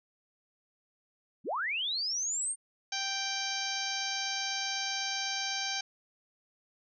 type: linear sweep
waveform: sine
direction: up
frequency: 138.59 to 8870 Hz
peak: -30 dBFS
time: 1.44-2.56 s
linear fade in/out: 50 ms
type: harmonic tone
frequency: 784 Hz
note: G5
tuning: in tune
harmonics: 1 / 2 / 3 / 4 / 5 / 6 / 7 / 8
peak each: -40 / -40 / -40 / -40 / -40 / -40 / -40 / -40 dBFS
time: 2.92-5.81 s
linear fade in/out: 5 ms
effects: none